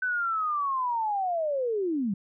sine linear sweep, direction down, 1522 to 183 Hz, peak -25 dBFS, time 0.02-2.14 s, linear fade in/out 5 ms, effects none

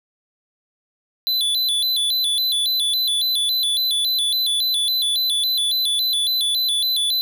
square tone with vibrato, 3729 Hz, A#7, in tune, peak -18 dBFS, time 1.27-7.21 s, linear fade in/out 0 ms, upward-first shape square, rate 3.6 Hz, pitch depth 130 cents each way, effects none

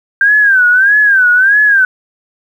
sine tone with vibrato, 1574 Hz, G6, 7 cents sharp, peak -5 dBFS, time 0.21-1.85 s, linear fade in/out 2 ms, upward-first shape sine, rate 1.6 Hz, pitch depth 140 cents each way, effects 7-bit

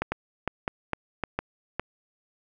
two click trains, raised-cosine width 0.5 ms, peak -11 / -12 dBFS, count 4 / 4, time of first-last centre 0.02-1.39 / 0.12-1.796 s, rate 2.19 / 1.79 Hz, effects none

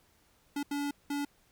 square tone bursts at uneven times, 286.5 Hz, D4, 43 cents flat, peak -32 dBFS, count 3, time 0.56-0.63 / 0.71-0.91 / 1.1-1.25 s, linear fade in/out 5 ms, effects pink hiss -67 dBFS RMS until 1.51 s

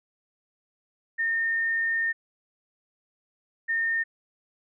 sine tone pair in turn, 1824 / 1824 Hz, A#6 / A#6, -38 / -38 cents, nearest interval unison, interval 0 cents, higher neither, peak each -23 dBFS, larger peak neither, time 1.18-2.13 / 3.68-4.04 s, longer first, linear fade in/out 20 ms, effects none

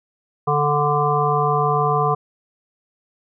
harmonic tone, 146.83 Hz, D3, in tune, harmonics 1 / 3 / 5 / 7 / 8, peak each -22 / -22 / -22 / -22 / -22 dBFS, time 0.47-2.15 s, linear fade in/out 10 ms, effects none

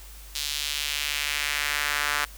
sawtooth tone with high-pass filter sweep, 146.2 Hz, D3, 7 cents flat, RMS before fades -28 dBFS, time 0.35-2.25 s, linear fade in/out 5 ms, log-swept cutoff 3900 to 1400 Hz, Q 1.6, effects added 50 Hz sine -43 dBFS peak until 2.37 s + white hiss -48 dBFS RMS until 2.37 s

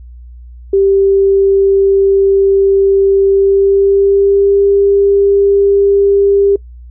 sine tone with pitch glide, 392 to 398.9 Hz, G4 to G4, 0 to +30 cents, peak -6 dBFS, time 0.73-6.56 s, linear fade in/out 5 ms, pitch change +30 cents, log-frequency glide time 3.3-4.61 s, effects noise-tail reverb RT60 0.1 s tail -23 dB re dry + added 60 Hz sine -30 dBFS peak until 6.9 s

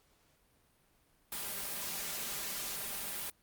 white noise with comb filter, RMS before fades -39 dBFS, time 1.32-3.3 s, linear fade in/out 2 ms, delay 5 ms, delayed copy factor +0.5, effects pink hiss -70 dBFS RMS until 3.42 s + Opus 48 kbps

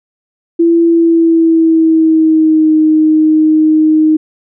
sine tone with pitch glide, 335.8 to 311.5 Hz, E4 to D#4, +32 to +2 cents, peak -5 dBFS, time 0.59-4.17 s, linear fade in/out 10 ms, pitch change -130 cents, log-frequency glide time 0.83-2.74 s, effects none

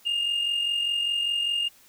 sine tone pair together, 2783 / 2828 Hz, F7 / F7, -7 / +21 cents, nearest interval unison, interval 28 cents, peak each -29 / -22 dBFS, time 0.05-1.69 s, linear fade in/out 20 ms, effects tanh soft clip ceiling -21 dBFS + white hiss -56 dBFS RMS until 1.88 s

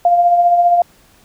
sine tone with tremolo, 698.5 Hz, F5, in tune, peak -6 dBFS, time 0.05-0.82 s, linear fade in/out 2 ms, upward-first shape triangle, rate 15 Hz, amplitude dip 50%, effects pink hiss -50 dBFS RMS until 1.24 s

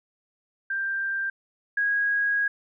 sine tone pair in turn, 1582 / 1646.7 Hz, G6 / G#6, +15 / -15 cents, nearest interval minor second, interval 70 cents, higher second, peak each -25 / -21 dBFS, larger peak second, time 0.7-1.3 / 1.77-2.48 s, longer second, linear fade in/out 5 ms, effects none

